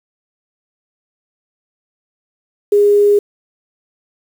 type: tone with quantisation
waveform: sine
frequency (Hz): 410.2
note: G#4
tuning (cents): -21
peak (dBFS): -7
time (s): 2.72-3.19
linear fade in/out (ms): 5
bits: 6
effects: none